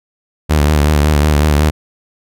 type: tone with vibrato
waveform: sawtooth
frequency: 74.7 Hz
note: D2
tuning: 30 cents sharp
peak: -5 dBFS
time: 0.49-1.71 s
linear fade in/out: 20 ms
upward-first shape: sine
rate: 5.4 Hz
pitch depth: 63 cents each way
effects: none